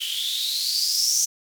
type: noise with band-pass filter sweep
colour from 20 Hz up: violet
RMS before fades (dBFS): -24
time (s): 0-1.26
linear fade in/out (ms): 20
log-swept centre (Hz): 3000 to 6100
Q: 9.9
effects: none